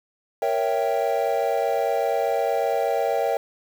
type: chord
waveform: triangle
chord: A# diminished seventh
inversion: none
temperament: equal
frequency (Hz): 466.2 / 554.4 / 659.3 / 784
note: A#4 / C#5 / E5 / G5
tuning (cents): 0 / 0 / 0 / 0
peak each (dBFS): -24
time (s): 0.42-3.37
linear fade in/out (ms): 2
effects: 7-bit